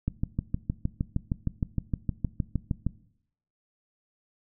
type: click train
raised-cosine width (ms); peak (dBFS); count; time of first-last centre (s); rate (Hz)
5; -14; 19; 0.08-2.866; 6.46
effects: noise-tail reverb RT60 0.7 s tail -19 dB re dry